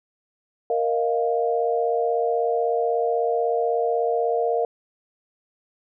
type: chord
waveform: sine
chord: Bb suspended fourth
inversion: none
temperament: equal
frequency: 466.2 / 622.3 / 698.5 Hz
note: Bb4 / Eb5 / F5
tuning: 0 / 0 / 0 cents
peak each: -22 / -27 / -24 dBFS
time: 0.7-4.65 s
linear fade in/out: 2 ms
effects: none